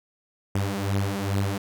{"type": "beating tone pair", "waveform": "sawtooth", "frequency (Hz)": [97.8, 100.2], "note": ["G2", "G2"], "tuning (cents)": [-4, 38], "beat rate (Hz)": 2.4, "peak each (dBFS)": -23, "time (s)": [0.55, 1.58], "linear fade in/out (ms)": 5, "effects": []}